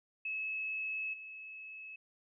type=tone with level steps; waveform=sine; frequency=2588 Hz; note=E7; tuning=32 cents flat; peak=-35 / -45 dBFS; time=0.25-1.96 s; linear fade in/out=5 ms; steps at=1.13 s; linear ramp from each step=10 ms; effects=none